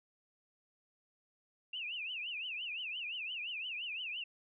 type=tone with vibrato; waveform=sine; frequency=2705 Hz; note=E7; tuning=44 cents sharp; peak=-38 dBFS; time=1.73-4.24 s; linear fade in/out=5 ms; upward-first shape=triangle; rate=5.8 Hz; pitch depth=230 cents each way; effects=none